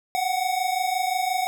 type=tone pair together; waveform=square; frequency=729.3 / 755 Hz; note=F#5 / F#5; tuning=-25 / +35 cents; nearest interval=minor second; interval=60 cents; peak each=-26 / -26 dBFS; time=0.15-1.47 s; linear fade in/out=0 ms; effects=none